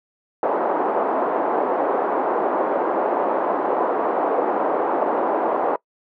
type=band-pass noise; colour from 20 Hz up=white; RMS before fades=-21 dBFS; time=0.43-5.76 s; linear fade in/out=2 ms; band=310 to 940 Hz; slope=24 dB/octave; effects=noise-tail reverb RT60 0.1 s tail -23 dB re dry